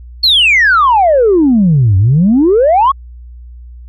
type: exponential two-way sweep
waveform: sine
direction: down then up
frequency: 4421 to 91 to 1151 Hz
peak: -4 dBFS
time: 0.23-2.92 s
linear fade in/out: 10 ms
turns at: 1.97 s
effects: tanh soft clip ceiling -2 dBFS + added 60 Hz sine -29 dBFS peak until 3.88 s